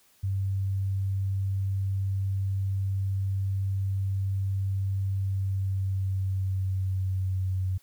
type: tone with pitch glide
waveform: sine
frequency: 97.1 to 93.63 Hz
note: G2 to F#2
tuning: -16 to +21 cents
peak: -25 dBFS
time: 0.23-7.78 s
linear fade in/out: 10 ms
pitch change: -63 cents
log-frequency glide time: 5.14-7.67 s
effects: white hiss -62 dBFS RMS until 7.82 s